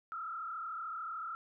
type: tone with frequency modulation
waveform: sine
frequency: 1318.5 Hz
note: E6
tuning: in tune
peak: -38 dBFS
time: 0.12-1.35 s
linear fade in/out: 0 ms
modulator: 33.6 Hz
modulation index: 1.9
effects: none